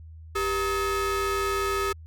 40% pulse ring-modulated tone, 440 Hz, A4, in tune, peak -20 dBFS, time 0.35-1.93 s, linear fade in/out 10 ms, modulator 834 Hz, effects added 80 Hz sine -41 dBFS peak until 2.06 s + MP3 96 kbps

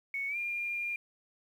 sine tone with pitch glide, 2217 to 2404 Hz, C#7 to D7, 0 to +40 cents, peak -32 dBFS, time 0.14-0.96 s, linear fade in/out 2 ms, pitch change +140 cents, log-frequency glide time 0.28-0.37 s, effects 10-bit

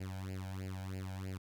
sawtooth tone with flanger, 94.6 Hz, F#2, 39 cents sharp, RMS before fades -42 dBFS, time 0-1.38 s, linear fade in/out 10 ms, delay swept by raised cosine 0.41 to 1.32 ms, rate 3.1 Hz, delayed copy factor +0.95, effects none

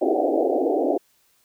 pink band-pass noise, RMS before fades -21 dBFS, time 0.01-0.98 s, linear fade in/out 10 ms, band 270 to 760 Hz, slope 96 dB/octave, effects white hiss -63 dBFS RMS until 1.44 s

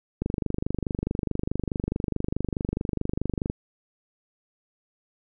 click train, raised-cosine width 3 ms, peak -13 dBFS, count 82, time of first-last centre 0.22-3.499 s, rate 24.7 Hz, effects none

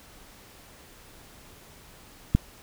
click, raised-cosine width 5 ms, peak -6 dBFS, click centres 2.35 s, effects pink hiss -51 dBFS RMS until 2.62 s

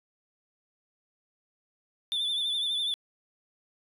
sine tone with vibrato, 3520 Hz, A7, in tune, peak -24 dBFS, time 2.12-2.94 s, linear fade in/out 0 ms, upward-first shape sine, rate 12 Hz, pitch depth 49 cents each way, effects tanh soft clip ceiling -26 dBFS + 11-bit

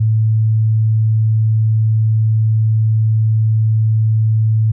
sine tone, 110 Hz, A2, in tune, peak -10 dBFS, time 0-4.72 s, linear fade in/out 10 ms, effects none

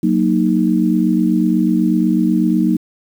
sine chord, D# minor, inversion first, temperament equal, 185 / 233.1 / 311.1 Hz, F#3 / A#3 / D#4, 0 / 0 / 0 cents, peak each -16 dBFS, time 0.03-2.77 s, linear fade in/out 5 ms, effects 7-bit

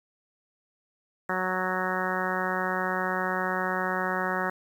harmonic tone, 185 Hz, F#3, in tune, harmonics 1 / 2 / 3 / 4 / 5 / 6 / 7 / 8 / 9 / 10, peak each -35 / -35 / -35 / -35 / -35 / -35 / -35 / -35 / -35 / -35 dBFS, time 1.29-4.5 s, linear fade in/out 5 ms, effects 9-bit

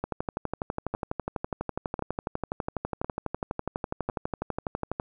two click trains, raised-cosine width 1 ms, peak -17 / -15 dBFS, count 4 / 61, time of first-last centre 0.94-4.098 / 0.04-4.999 s, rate 0.95 / 12.1 Hz, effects none

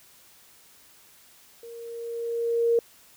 sine tone with level ramp, 466.2 Hz, A#4, in tune, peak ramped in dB -40 to -17 dBFS, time 1.63-2.79 s, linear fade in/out 2 ms, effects white hiss -55 dBFS RMS until 3.16 s

